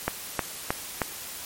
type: click train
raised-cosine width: 0.5 ms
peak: -8 dBFS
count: 4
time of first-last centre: 0.08-1.018 s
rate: 3.2 Hz
effects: white hiss -38 dBFS RMS until 1.45 s + MP3 64 kbps